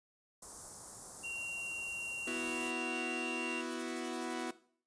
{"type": "band-stop noise", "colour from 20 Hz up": "white", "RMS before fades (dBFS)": -46, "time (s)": [0.42, 2.71], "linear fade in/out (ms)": 5, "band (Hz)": [1200, 6300], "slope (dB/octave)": 24}
{"type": "tone", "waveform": "triangle", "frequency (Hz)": 2759, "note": "F7", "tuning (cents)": -22, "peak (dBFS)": -37, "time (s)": [1.23, 3.62], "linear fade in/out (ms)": 20}
{"type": "chord", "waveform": "sawtooth", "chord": "B suspended fourth", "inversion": "none", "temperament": "equal", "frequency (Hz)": [246.9, 329.6, 370], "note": ["B3", "E4", "F#4"], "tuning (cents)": [0, 0, 0], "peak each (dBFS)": -38, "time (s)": [2.27, 4.51], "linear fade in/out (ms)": 5}
{"type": "noise bursts", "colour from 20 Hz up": "violet", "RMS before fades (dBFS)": -47, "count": 10, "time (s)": [3.7, 4.514], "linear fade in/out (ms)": 10, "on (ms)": 49, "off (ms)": 36}
{"effects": ["noise-tail reverb RT60 0.5 s tail -17 dB re dry", "resampled to 22050 Hz"]}